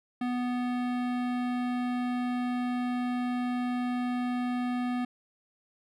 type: tone with hard clipping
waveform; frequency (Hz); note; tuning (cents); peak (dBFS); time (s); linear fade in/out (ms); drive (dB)
sine; 246.9; B3; 0; -30; 0.21-5.05; 5; 18
effects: none